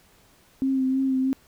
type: tone with vibrato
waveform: sine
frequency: 264.3 Hz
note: C4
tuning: 18 cents sharp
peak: -20 dBFS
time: 0.62-1.33 s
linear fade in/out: 0 ms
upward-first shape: sine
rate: 3.1 Hz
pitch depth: 25 cents each way
effects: pink hiss -58 dBFS RMS until 1.47 s